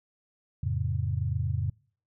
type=chord; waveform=sine; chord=F augmented; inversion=none; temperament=just; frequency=87.31 / 109.13 / 136.42 Hz; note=F2 / A2 / C#3; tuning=0 / -14 / -27 cents; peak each=-30 / -30 / -31 dBFS; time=0.63-1.7 s; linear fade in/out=5 ms; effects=noise-tail reverb RT60 0.5 s tail -26 dB re dry